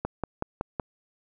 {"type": "click train", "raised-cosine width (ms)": 1, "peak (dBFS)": -14, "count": 5, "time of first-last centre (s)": [0.05, 0.798], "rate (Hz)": 5.35, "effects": []}